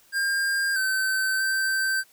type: tone with pitch steps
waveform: square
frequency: 1603 / 1538 / 1554 Hz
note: G6 / G6 / G6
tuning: +38 / -33 / -16 cents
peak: -23 dBFS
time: 0.12-2.04 s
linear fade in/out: 50 ms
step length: 640 ms
effects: white hiss -58 dBFS RMS until 2.12 s